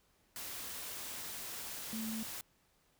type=tone in noise; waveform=sine; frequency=221.9 Hz; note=A3; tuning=15 cents sharp; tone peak=-38 dBFS; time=1.93-2.23 s; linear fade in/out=0 ms; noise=white; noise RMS=-44 dBFS; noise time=0.36-2.41 s; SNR=+3 dB; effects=pink hiss -72 dBFS RMS until 2.99 s